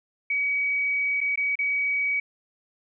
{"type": "tone with dropouts", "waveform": "sine", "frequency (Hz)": 2267, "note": "C#7", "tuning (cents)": 38, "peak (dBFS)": -22, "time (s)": [0.3, 2.2], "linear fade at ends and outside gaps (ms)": 5, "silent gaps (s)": [[1.206, 1.212], [1.358, 1.374], [1.555, 1.589]], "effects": []}